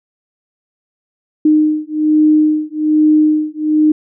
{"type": "beating tone pair", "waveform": "sine", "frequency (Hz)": [306, 307.2], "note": ["D#4", "D#4"], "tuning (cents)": [-29, -22], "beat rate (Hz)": 1.2, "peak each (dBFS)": -12, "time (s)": [1.45, 3.92], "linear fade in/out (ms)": 5, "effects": []}